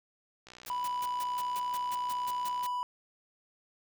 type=click train; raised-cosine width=0.2 ms; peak=-32 dBFS; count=135; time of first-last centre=0.47-2.66 s; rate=61.2 Hz
type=noise bursts; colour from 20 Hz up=white; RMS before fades=-43 dBFS; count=12; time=0.66-2.668 s; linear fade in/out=5 ms; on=39 ms; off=140 ms
type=tone; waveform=triangle; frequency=987.8 Hz; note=B5; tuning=in tune; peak=-29 dBFS; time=0.7-2.83 s; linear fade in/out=0 ms
effects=none